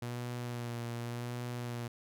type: tone with vibrato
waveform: sawtooth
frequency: 120 Hz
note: B2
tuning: 49 cents flat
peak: -33 dBFS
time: 0.02-1.88 s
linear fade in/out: 5 ms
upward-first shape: sine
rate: 0.88 Hz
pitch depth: 27 cents each way
effects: none